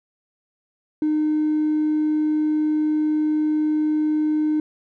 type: tone with hard clipping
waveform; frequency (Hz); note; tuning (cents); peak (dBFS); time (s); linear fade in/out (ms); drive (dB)
sine; 306; D#4; -29; -18; 1.02-4.6; 2; 1
effects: none